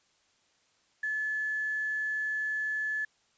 sine tone with quantisation, 1726 Hz, A6, 34 cents flat, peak -29 dBFS, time 1.03-3.05 s, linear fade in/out 5 ms, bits 9, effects white hiss -69 dBFS RMS until 3.37 s + resampled to 16000 Hz

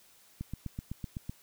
click train, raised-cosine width 5 ms, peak -24 dBFS, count 8, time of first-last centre 0.41-1.295 s, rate 7.91 Hz, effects white hiss -61 dBFS RMS until 1.42 s

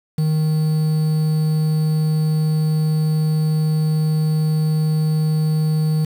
triangle tone with quantisation, 155.56 Hz, D#3, in tune, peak -13 dBFS, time 0.18-6.05 s, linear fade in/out 5 ms, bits 6, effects none

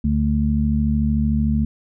harmonic tone, 73.42 Hz, D2, in tune, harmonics 1 / 2 / 3, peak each -20 / -23 / -19 dBFS, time 0.04-1.65 s, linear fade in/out 5 ms, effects none

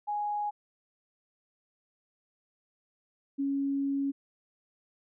sine tone pair in turn, 830.6 / 277.2 Hz, G#5 / C#4, 0 / 0 cents, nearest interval octave + perfect fifth, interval 1900 cents, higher first, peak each -29 / -27 dBFS, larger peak second, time 0.07-0.51 / 3.38-4.12 s, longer second, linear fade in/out 20 ms, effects none

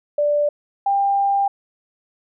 sine tone pair in turn, 587.3 / 796 Hz, D5 / G5, 0 / +26 cents, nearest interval perfect fourth, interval 526 cents, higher second, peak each -15 dBFS, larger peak neither, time 0.18-0.49 / 0.86-1.48 s, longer second, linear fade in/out 5 ms, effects none

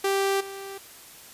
sawtooth tone with level steps, 392 Hz, G4, in tune, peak -18 / -32 dBFS, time 0.04-0.78 s, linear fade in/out 5 ms, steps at 0.4 s, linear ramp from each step 10 ms, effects white hiss -47 dBFS RMS until 1.33 s + resampled to 32000 Hz

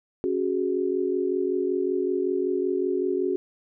sine chord, C# suspended fourth, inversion none, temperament equal, 277.2 / 370 / 415.3 Hz, C#4 / F#4 / G#4, 0 / 0 / 0 cents, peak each -30 / -24 / -29 dBFS, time 0.24-3.36 s, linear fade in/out 0 ms, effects none

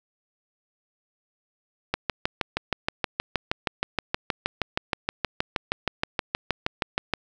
click train, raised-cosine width 0.3 ms, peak -7 dBFS, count 34, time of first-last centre 1.94-7.137 s, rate 6.35 Hz, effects none

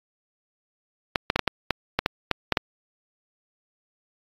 clicks, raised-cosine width 0.3 ms, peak -4 dBFS, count 11, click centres 1.158 / 1.301 / 1.36 / 1.393 / 1.477 / 1.707 / 1.99 / 2.061 / 2.313 / 2.523 / 2.572 s, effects AAC 32 kbps

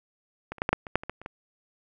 clicks, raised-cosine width 0.5 ms, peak -19 / -30 / -10 / -9 / -6 / -23 / -6 / -23 / -17 / -28 / -20 dBFS, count 11, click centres 0.52 / 0.583 / 0.619 / 0.691 / 0.73 / 0.868 / 0.956 / 1.035 / 1.096 / 1.216 / 1.261 s, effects none

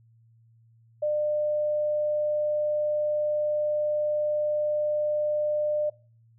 sine tone, 600 Hz, D5, 37 cents sharp, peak -23 dBFS, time 1.02-5.9 s, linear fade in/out 10 ms, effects noise-tail reverb RT60 0.4 s tail -21 dB re dry + added 114 Hz sine -56 dBFS peak until 6.38 s

